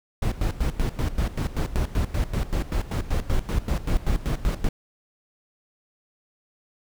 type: noise with tremolo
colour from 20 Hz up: brown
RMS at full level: -22 dBFS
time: 0.22-4.69 s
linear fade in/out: 5 ms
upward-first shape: square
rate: 5.2 Hz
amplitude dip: 80%
effects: none